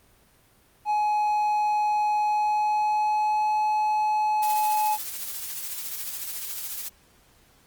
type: tone with pitch glide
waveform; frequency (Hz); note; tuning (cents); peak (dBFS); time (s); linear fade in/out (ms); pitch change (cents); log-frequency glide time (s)
triangle; 842 to 852.3; G#5 to G#5; +24 to +45; -19; 0.85-4.98; 50; +21; 2.18-3.55
type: noise with tremolo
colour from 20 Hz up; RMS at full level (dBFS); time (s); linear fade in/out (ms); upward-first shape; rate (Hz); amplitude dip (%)
blue; -31; 4.42-6.89; 10; triangle; 14; 50
effects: pink hiss -59 dBFS RMS until 7.66 s + Opus 32 kbps